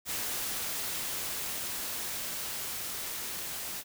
white noise with level ramp, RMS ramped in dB -34 to -38 dBFS, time 0.05-3.84 s, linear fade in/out 50 ms, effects none

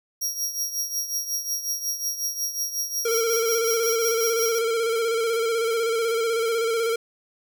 sawtooth tone with tremolo, 5650 Hz, F8, 19 cents sharp, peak -20 dBFS, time 0.21-4.59 s, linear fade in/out 10 ms, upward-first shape triangle, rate 5.5 Hz, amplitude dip 75%
square tone with vibrato, 456.6 Hz, A#4, 36 cents flat, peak -22 dBFS, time 3.05-6.96 s, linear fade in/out 5 ms, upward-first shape square, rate 16 Hz, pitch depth 34 cents each way
effects none

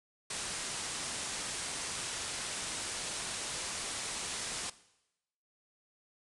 white low-pass noise, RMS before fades -39 dBFS, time 0.3-4.7 s, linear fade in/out 5 ms, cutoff 10000 Hz, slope 96 dB/octave, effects noise-tail reverb RT60 0.9 s tail -18 dB re dry

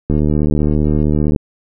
click train, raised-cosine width 3 ms, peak -3 dBFS, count 96, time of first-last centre 0.1-1.362 s, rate 75.3 Hz, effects none

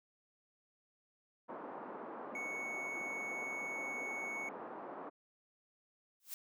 white band-pass noise, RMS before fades -47 dBFS, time 1.48-5.1 s, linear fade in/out 20 ms, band 220 to 1100 Hz, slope 24 dB/octave
triangle tone, 2217 Hz, C#7, in tune, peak -38 dBFS, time 2.35-4.49 s, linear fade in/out 2 ms
blue noise with exponential growth, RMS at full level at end -40 dBFS, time 6.2-6.34 s, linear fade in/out 1 ms, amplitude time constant 29 ms
effects none

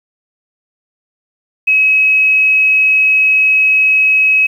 sine tone, 2557 Hz, D#7, 47 cents sharp, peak -7 dBFS, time 1.67-4.47 s, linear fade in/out 10 ms, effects 7-bit

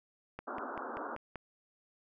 click train, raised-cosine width 0.5 ms, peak -26 dBFS, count 6, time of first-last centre 0.39-1.357 s, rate 5.17 Hz
white band-pass noise, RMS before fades -41 dBFS, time 0.47-1.16 s, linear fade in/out 10 ms, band 230 to 1500 Hz, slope 96 dB/octave
effects none

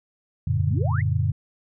sine chord, Gb augmented, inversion none, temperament just, 92.5 / 115.62 / 144.53 Hz, Gb2 / Bb2 / D3, 0 / -14 / -27 cents, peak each -23 / -24 / -25 dBFS, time 0.47-1.32 s, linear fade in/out 5 ms
sine exponential sweep, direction up, 64.8 to 2219 Hz, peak -30 dBFS, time 0.57-1.02 s, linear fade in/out 10 ms
effects none

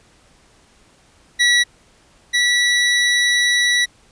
25% pulse tone pair in turn, 1938 / 1948.4 Hz, B6 / B6, -33 / -24 cents, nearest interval unison, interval 9 cents, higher second, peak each -8 / -10 dBFS, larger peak first, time 1.39-1.64 / 2.33-3.86 s, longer second, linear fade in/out 20 ms, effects pink hiss -53 dBFS RMS until 4.11 s + resampled to 22050 Hz

